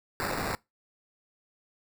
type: noise with sample-and-hold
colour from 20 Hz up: violet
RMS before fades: -32 dBFS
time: 0.2-0.55 s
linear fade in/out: 0 ms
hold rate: 3150 Hz
effects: noise-tail reverb RT60 0.2 s tail -23 dB re dry